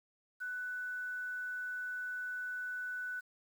sine tone with quantisation, 1490 Hz, F#6, 12 cents sharp, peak -37 dBFS, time 0.4-3.21 s, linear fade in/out 20 ms, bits 10, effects none

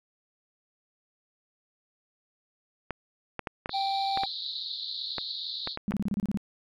clicks, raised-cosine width 0.5 ms, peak -17 dBFS, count 11, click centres 2.907 / 3.393 / 3.472 / 3.659 / 3.694 / 4.174 / 4.235 / 5.183 / 5.674 / 5.774 / 5.92 s
pink band-pass noise, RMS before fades -36 dBFS, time 3.69-5.77 s, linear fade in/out 50 ms, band 3700 to 4400 Hz, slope 96 dB/octave
triangle tone, 784 Hz, G5, in tune, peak -25 dBFS, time 3.73-4.26 s, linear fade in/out 20 ms
sine tone bursts, 202.5 Hz, G#3, 43 cents flat, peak -25 dBFS, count 9, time 5.88-6.373 s, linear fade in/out 0 ms, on 29 ms, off 29 ms
effects none

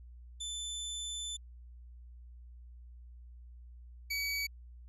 25% pulse tone pair in turn, 3520 / 2272 Hz, A7 / C#7, 0 / +42 cents, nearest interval minor sixth, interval 758 cents, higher first, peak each -34 / -29 dBFS, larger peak second, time 0.4-1.37 / 4.1-4.47 s, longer first, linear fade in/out 10 ms, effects added 60 Hz sine -49 dBFS peak until 4.88 s + resampled to 32000 Hz

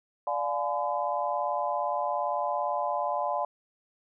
sine chord, D diminished seventh, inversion none, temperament just, 587.3 / 704.8 / 845.8 / 1014.9 Hz, D5 / F5 / Ab5 / Cb6, 0 / +16 / +31 / +47 cents, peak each -32 dBFS, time 0.27-3.45 s, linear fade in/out 2 ms, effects none

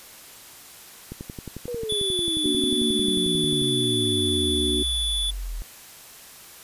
click train, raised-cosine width 3 ms, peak -21 dBFS, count 29, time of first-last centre 1.12-3.62 s, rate 11.2 Hz
sine exponential sweep, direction down, 493.9 to 38.89 Hz, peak -28 dBFS, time 1.68-5.62 s, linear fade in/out 0 ms
square tone, 3459 Hz, A7, 30 cents flat, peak -24 dBFS, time 1.89-5.31 s, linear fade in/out 10 ms
sine chord, Bb augmented, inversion none, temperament equal, 233.1 / 293.7 / 370 Hz, Bb3 / D4 / F#4, 0 / 0 / 0 cents, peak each -30 / -28 / -27 dBFS, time 2.44-4.83 s, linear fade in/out 5 ms
effects white hiss -45 dBFS RMS until 6.63 s + resampled to 32000 Hz

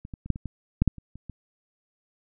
clicks, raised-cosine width 5 ms, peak -26 / -24 / -26 / -8 / -23 / -20 / -7 / -7 / -29 / -29 / -25 dBFS, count 11, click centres 0.051 / 0.138 / 0.26 / 0.303 / 0.359 / 0.457 / 0.82 / 0.877 / 0.983 / 1.156 / 1.297 s, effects none

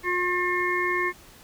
harmonic tone, 357.9 Hz, F4, 42 cents sharp, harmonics 1 / 3 / 5 / 6, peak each -28 / -28 / -28 / -28 dBFS, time 0.03-1.13 s, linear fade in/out 50 ms, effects pink hiss -50 dBFS RMS until 1.43 s

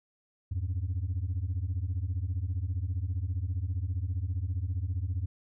sine beating tone pair, 83.4 / 98.4 Hz, E2 / G2, +21 / +7 cents, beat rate 15 Hz, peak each -30 dBFS, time 0.51-5.26 s, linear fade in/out 10 ms, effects tanh soft clip ceiling -26 dBFS

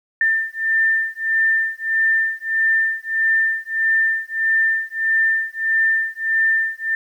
sine beating tone pair, 1791 / 1792.6 Hz, A6 / A6, +30 / +32 cents, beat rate 1.6 Hz, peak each -19 dBFS, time 0.21-6.95 s, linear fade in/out 2 ms, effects 9-bit

